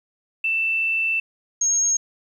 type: tone pair in turn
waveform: sine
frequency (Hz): 2663 / 6523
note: E7 / G#8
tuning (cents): +17 / -32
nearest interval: octave + major third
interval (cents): 1551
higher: second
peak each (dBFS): -19 / -17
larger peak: second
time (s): 0.44-1.2 / 1.61-1.97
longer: first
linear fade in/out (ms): 5
effects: 9-bit